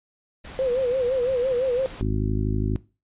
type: noise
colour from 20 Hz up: pink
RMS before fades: -40 dBFS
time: 0.44-2.02 s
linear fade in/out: 10 ms
type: tone with vibrato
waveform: sine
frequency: 507 Hz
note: B4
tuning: 45 cents sharp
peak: -20 dBFS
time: 0.59-1.86 s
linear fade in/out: 0 ms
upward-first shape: sine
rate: 5.9 Hz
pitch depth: 96 cents each way
type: harmonic tone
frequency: 52.3 Hz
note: G#1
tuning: 13 cents sharp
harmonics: 1 / 2 / 3 / 4 / 5 / 6 / 7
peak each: -25 / -26 / -33 / -31 / -31 / -35 / -33 dBFS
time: 2.01-2.76 s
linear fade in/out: 0 ms
effects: noise-tail reverb RT60 0.3 s tail -19 dB re dry + resampled to 8000 Hz